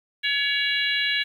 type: harmonic tone with a mistuned harmonic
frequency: 565 Hz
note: C#5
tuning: 33 cents sharp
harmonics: 3 / 4 / 5 / 6 / 7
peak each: -26 / -27 / -28 / -29 / -29 dBFS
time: 0.23-1.24 s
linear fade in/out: 20 ms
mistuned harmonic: 6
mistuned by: -24 cents
effects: 9-bit